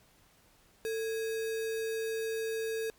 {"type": "tone with sample-and-hold", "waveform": "sine", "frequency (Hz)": 446.7, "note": "A4", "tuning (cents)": 26, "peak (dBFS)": -31, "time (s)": [0.85, 2.9], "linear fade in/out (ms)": 0, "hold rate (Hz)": 2100, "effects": ["pink hiss -64 dBFS RMS until 2.98 s", "MP3 96 kbps"]}